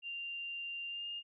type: tone with pitch glide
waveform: sine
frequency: 2784 to 2823 Hz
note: F7 to F7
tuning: -6 to +18 cents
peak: -39 dBFS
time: 0.02-1.23 s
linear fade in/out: 50 ms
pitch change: +24 cents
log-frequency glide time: 0.87-1.08 s
effects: none